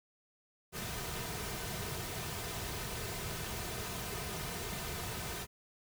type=noise with comb filter; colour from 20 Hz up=pink; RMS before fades=-40 dBFS; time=0.72-5.47 s; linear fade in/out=50 ms; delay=3.6 ms; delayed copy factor=-0.55; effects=none